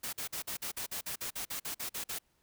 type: noise bursts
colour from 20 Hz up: white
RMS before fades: -38 dBFS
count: 15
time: 0.03-2.188 s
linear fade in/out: 10 ms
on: 100 ms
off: 47 ms
effects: pink hiss -73 dBFS RMS until 2.42 s